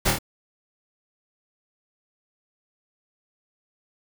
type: noise with echo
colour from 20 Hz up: pink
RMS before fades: -21 dBFS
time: 0.05-0.11 s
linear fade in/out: 10 ms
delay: 26 ms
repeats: 3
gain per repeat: -3 dB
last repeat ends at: 0.188 s
effects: none